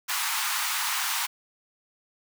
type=high-pass noise; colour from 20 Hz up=pink; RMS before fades=-28 dBFS; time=0.08-1.27 s; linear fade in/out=20 ms; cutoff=880 Hz; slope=48 dB/octave; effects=none

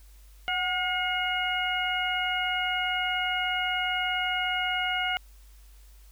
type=harmonic tone with a mistuned harmonic; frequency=719 Hz; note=F#5; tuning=50 cents flat; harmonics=1 / 2 / 3 / 4; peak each=-31 / -31 / -31 / -31 dBFS; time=0.48-5.17 s; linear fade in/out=0 ms; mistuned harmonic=1; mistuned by=+52 cents; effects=added 50 Hz sine -49 dBFS peak until 6.11 s + white hiss -61 dBFS RMS until 6.11 s

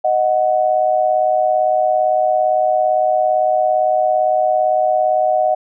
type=tone pair together; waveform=sine; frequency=622.3 / 740 Hz; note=D#5 / F#5; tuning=0 / 0 cents; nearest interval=minor third; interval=300 cents; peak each=-15 dBFS; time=0.04-5.55 s; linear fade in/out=10 ms; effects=none

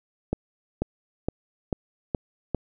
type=accelerating click train; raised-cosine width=2 ms; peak=-11 dBFS; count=6; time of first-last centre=0.33-2.547 s; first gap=490 ms; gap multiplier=0.95; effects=none

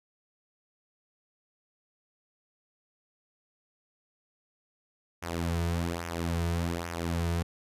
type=tone with flanger; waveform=sawtooth; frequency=84.8 Hz; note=E2; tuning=50 cents sharp; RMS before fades=-31 dBFS; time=5.22-7.43 s; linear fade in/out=10 ms; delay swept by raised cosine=0.23 to 3.73 ms; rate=1.2 Hz; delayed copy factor=-0.7; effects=resampled to 32000 Hz

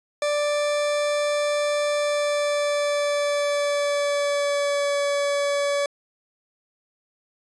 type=tone with pitch glide; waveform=40% pulse; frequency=587.3 to 569.9 Hz; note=D5 to C#5; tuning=0 to +48 cents; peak=-20 dBFS; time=0.22-5.86 s; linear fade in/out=2 ms; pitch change=-52 cents; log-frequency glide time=1.96-4.99 s; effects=resampled to 22050 Hz

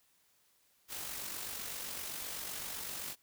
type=noise with amplitude modulation; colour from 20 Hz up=white; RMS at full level=-40 dBFS; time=0.88-3.16 s; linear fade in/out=50 ms; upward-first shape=sine; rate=47.8 Hz; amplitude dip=40%; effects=white hiss -71 dBFS RMS until 3.22 s

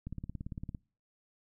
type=click train; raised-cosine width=5 ms; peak=-27 dBFS; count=13; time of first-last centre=0.07-0.748 s; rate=17.7 Hz; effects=noise-tail reverb RT60 0.4 s tail -26 dB re dry

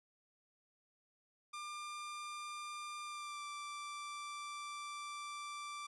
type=tone with pitch glide; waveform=sawtooth; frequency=1196 to 1172.7 Hz; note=D6 to D6; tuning=+31 to -3 cents; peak=-40 dBFS; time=1.53-5.87 s; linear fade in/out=10 ms; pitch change=-34 cents; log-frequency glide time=3.04-3.44 s; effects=resampled to 24000 Hz

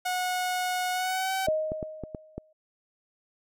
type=tone with pitch glide; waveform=sawtooth; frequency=730 to 764.1 Hz; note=F#5 to G5; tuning=-24 to -44 cents; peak=-23 dBFS; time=0.05-1.47 s; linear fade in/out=10 ms; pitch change=+80 cents; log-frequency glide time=0.92-1.32 s
type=tone with exponential decay; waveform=sine; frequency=624 Hz; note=D#5; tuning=5 cents sharp; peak=-21 dBFS; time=1.47-2.53 s; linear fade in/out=5 ms; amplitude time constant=230 ms
type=clicks; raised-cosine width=2 ms; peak=-20 dBFS; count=6; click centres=1.485 / 1.719 / 1.828 / 2.037 / 2.148 / 2.38 s
effects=none

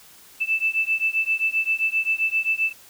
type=beating tone pair; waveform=sine; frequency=2637 / 2644.6 Hz; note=E7 / E7; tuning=0 / +5 cents; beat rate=7.6 Hz; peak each=-23 / -23 dBFS; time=0.4-2.73 s; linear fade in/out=20 ms; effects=white hiss -49 dBFS RMS until 2.89 s

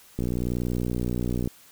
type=click train; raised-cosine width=3 ms; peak=-15 dBFS; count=79; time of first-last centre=0.19-1.475 s; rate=60.7 Hz; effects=white hiss -53 dBFS RMS until 1.71 s

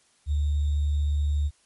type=tone with sample-and-hold; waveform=sine; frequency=73.3 Hz; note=D2; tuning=3 cents flat; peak=-21 dBFS; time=0.26-1.51 s; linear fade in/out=50 ms; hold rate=3675 Hz; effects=white hiss -63 dBFS RMS until 1.65 s + MP3 48 kbps

